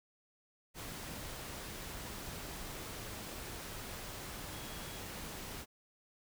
sine tone in noise, 3322 Hz, G#7, in tune, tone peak -56 dBFS, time 4.49-5.03 s, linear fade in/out 50 ms, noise pink, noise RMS -45 dBFS, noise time 0.74-5.66 s, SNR -14 dB, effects none

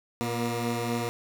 15% pulse tone pair together, 117.33 / 238.7 Hz, A#2 / A#3, +12 / +41 cents, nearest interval octave, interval 1229 cents, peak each -24 dBFS, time 0.21-1.09 s, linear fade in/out 0 ms, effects none

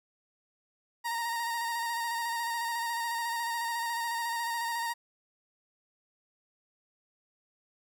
30% pulse tone with vibrato, 932.3 Hz, A#5, in tune, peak -28 dBFS, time 1.04-4.94 s, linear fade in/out 20 ms, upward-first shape square, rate 14 Hz, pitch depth 24 cents each way, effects none

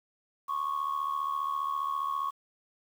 sine tone with amplitude modulation, 1104 Hz, C#6, 7 cents flat, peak -24 dBFS, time 0.48-2.31 s, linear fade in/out 20 ms, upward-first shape sine, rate 74.9 Hz, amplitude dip 80%, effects tanh soft clip ceiling -24 dBFS + 9-bit

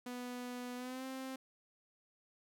sawtooth tone with pitch glide, 246.9 to 263.1 Hz, B3 to C4, 0 to +10 cents, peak -38 dBFS, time 0.06-1.36 s, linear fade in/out 5 ms, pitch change +110 cents, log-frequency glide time 0.76-1.05 s, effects none

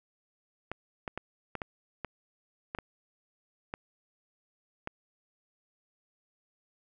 clicks, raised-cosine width 0.5 ms, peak -20 dBFS, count 10, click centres 0.716 / 1.078 / 1.176 / 1.553 / 1.618 / 2.047 / 2.749 / 2.787 / 3.739 / 4.874 s, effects none

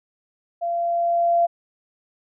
sine tone with level ramp, 686 Hz, F5, 31 cents flat, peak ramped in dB -22 to -14 dBFS, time 0.61-1.47 s, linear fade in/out 20 ms, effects none

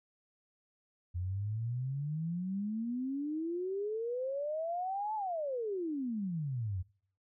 sine exponential two-way sweep, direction up then down, 86.2 to 880 to 86.2 Hz, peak -33 dBFS, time 1.14-6.83 s, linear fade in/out 20 ms, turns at 5.15 s, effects noise-tail reverb RT60 0.6 s tail -24 dB re dry

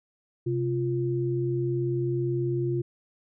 sine tone pair together, 130.21 / 348.6 Hz, C3 / F4, -8 / -3 cents, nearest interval octave + perfect fourth, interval 1705 cents, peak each -27 dBFS, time 0.46-2.82 s, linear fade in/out 10 ms, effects none

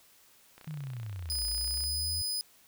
click train, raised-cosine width 0.3 ms, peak -34 dBFS, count 40, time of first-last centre 0.58-1.838 s, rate 31 Hz
sine linear two-way sweep, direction down then up, 160 to 57.8 to 84.4 Hz, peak -36 dBFS, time 0.67-2.22 s, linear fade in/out 5 ms, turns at 1.45 s
sawtooth tone, 5000 Hz, D#8, 8 cents sharp, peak -28 dBFS, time 1.3-2.41 s, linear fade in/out 0 ms
effects white hiss -61 dBFS RMS until 2.67 s

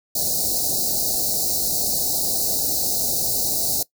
white band-stop noise, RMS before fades -22 dBFS, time 0.15-3.83 s, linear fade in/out 5 ms, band 810 to 4000 Hz, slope 96 dB/octave, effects noise-tail reverb RT60 0.1 s tail -20 dB re dry

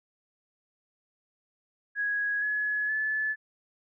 sine tone with pitch steps, 1661.2 / 1696.1 / 1731.7 Hz, G#6 / G#6 / A6, 0 / +36 / -28 cents, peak -26 dBFS, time 1.95-3.36 s, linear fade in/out 50 ms, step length 470 ms, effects none

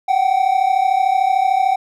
triangle tone pair together, 740 / 773.4 Hz, F#5 / G5, 0 / -24 cents, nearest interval minor second, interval 76 cents, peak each -15 / -13 dBFS, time 0.08-1.76 s, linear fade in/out 10 ms, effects none

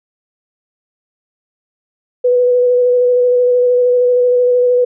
sine tone with vibrato, 493.9 Hz, B4, in tune, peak -8 dBFS, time 2.24-4.85 s, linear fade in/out 10 ms, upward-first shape square, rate 13 Hz, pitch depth 12 cents each way, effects none

